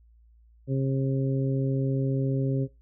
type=harmonic tone; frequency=134.5 Hz; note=C3; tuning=48 cents sharp; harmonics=1 / 2 / 3 / 4; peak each=-24 / -30 / -34 / -36 dBFS; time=0.67-2.68 s; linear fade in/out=50 ms; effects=noise-tail reverb RT60 0.2 s tail -17 dB re dry + added 57 Hz sine -54 dBFS peak until 2.81 s